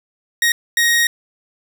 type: tone bursts at uneven times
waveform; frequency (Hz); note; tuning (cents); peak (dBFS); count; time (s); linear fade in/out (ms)
sawtooth; 1876; A#6; +11; -9; 2; 0.42-0.52 / 0.77-1.07; 2
effects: none